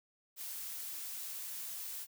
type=noise; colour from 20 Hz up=blue; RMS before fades=-43 dBFS; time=0.36-2.07 s; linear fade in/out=50 ms; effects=none